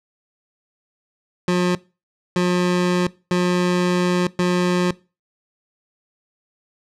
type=tone bursts at uneven times; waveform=25% pulse; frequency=178.9 Hz; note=F3; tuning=42 cents sharp; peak=-12 dBFS; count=4; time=1.48-1.75 / 2.36-3.07 / 3.31-4.27 / 4.39-4.91 s; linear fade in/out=2 ms; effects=noise-tail reverb RT60 0.3 s tail -21 dB re dry + low-pass 7000 Hz 12 dB/octave